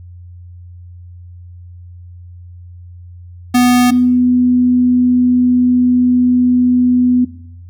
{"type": "tone pair in turn", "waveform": ["square", "sine"], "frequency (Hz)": [246.9, 248.5], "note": ["B3", "B3"], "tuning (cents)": [0, 11], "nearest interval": "unison", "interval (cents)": 11, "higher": "second", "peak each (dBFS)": -8, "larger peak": "neither", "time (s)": [[3.54, 3.91], [3.91, 7.25]], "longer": "second", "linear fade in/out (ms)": 10, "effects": ["noise-tail reverb RT60 0.7 s tail -18 dB re dry", "added 88 Hz sine -32 dBFS peak until 7.69 s"]}